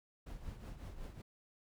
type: noise with tremolo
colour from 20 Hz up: brown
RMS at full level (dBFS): -44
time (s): 0.26-1.22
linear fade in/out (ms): 10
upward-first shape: triangle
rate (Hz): 5.4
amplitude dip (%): 70
effects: none